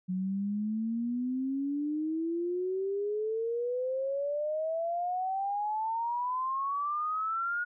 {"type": "exponential sweep", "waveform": "sine", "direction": "up", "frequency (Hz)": [181.7, 1449], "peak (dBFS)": -29, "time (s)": [0.08, 7.65], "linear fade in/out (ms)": 20, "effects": []}